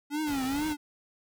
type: tone with vibrato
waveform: square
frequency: 283.7 Hz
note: C#4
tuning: 40 cents sharp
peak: -29 dBFS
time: 0.1-0.77 s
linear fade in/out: 50 ms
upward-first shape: triangle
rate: 2.2 Hz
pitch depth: 180 cents each way
type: noise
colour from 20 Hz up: pink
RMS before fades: -41 dBFS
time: 0.26-0.74 s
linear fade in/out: 20 ms
effects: none